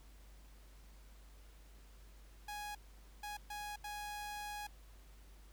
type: tone bursts at uneven times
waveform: sawtooth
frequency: 830.6 Hz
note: G#5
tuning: in tune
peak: -39 dBFS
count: 4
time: 2.48-2.75 / 3.23-3.37 / 3.5-3.76 / 3.84-4.67 s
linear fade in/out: 5 ms
effects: added 50 Hz sine -56 dBFS peak until 5.52 s + pink hiss -66 dBFS RMS until 5.52 s